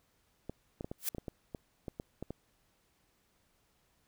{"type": "clicks", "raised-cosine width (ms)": 2, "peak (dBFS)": -26, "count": 12, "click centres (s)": [0.496, 0.809, 0.845, 0.915, 1.148, 1.183, 1.282, 1.548, 1.882, 1.999, 2.226, 2.306]}
{"type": "noise with exponential growth", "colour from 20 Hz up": "blue", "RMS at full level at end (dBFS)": -28, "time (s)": [0.98, 1.09], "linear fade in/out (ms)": 5, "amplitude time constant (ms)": 22}
{"effects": ["pink hiss -73 dBFS RMS until 4.07 s"]}